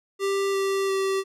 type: tone with pitch steps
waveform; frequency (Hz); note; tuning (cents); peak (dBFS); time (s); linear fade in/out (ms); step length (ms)
square; 393.8 / 390.4 / 387; G4 / G4 / G4; +8 / -7 / -22; -23; 0.19-1.24; 50; 350
effects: low-pass 11000 Hz 12 dB/octave